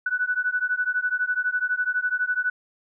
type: beating tone pair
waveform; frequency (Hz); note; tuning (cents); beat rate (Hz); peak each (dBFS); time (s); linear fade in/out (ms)
sine; 1480 / 1492; F#6 / F#6; 0 / +14; 12; -25; 0.06-2.5; 5
effects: none